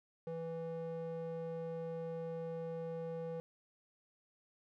square tone with band-pass filter, 164.81 Hz, E3, in tune, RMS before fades -42 dBFS, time 0.27-3.4 s, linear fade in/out 0 ms, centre 420 Hz, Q 3.3, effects none

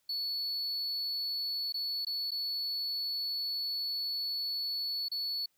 triangle tone with dropouts, 4424 Hz, C#8, 4 cents flat, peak -31 dBFS, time 0.09-5.46 s, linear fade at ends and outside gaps 5 ms, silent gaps 1.724-1.741 / 2.05-2.067 / 2.308-2.316 / 5.085-5.115 s, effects white hiss -75 dBFS RMS until 5.57 s

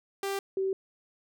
sawtooth / sine tone pair in turn, 393.7 / 384 Hz, G4 / G4, +8 / -36 cents, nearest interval unison, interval 44 cents, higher first, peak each -26 / -26 dBFS, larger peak neither, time 0.23-0.39 / 0.57-0.73 s, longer neither, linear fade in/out 2 ms, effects none

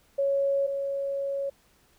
sine tone pair in turn, 554.4 / 554.4 Hz, C#5 / C#5, 0 / 0 cents, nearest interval unison, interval 0 cents, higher neither, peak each -22 / -27 dBFS, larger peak first, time 0.18-0.67 / 0.67-1.5 s, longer second, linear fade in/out 10 ms, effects pink hiss -63 dBFS RMS until 1.98 s

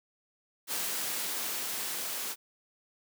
white noise with level ramp, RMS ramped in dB -33 to -36 dBFS, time 0.67-2.36 s, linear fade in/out 50 ms, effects high-pass 200 Hz 12 dB/octave

